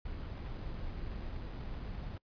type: noise with sample-and-hold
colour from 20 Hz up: brown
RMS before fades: -41 dBFS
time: 0.05-2.18 s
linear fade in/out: 5 ms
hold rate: 4410 Hz
effects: noise-tail reverb RT60 0.1 s tail -24 dB re dry + resampled to 11025 Hz